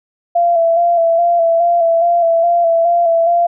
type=tone with vibrato; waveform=sine; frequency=678 Hz; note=E5; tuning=49 cents sharp; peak=-9 dBFS; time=0.35-3.47 s; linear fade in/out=10 ms; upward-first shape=square; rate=2.4 Hz; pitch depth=30 cents each way; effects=none